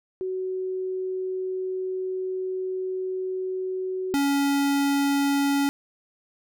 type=tone pair in turn; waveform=sine / square; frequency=373.6 / 280.7 Hz; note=F#4 / C#4; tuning=+17 / +22 cents; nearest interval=perfect fourth; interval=495 cents; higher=first; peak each=-26 / -21 dBFS; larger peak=second; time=0.21-4.14 / 4.14-5.69 s; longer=first; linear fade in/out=0 ms; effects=none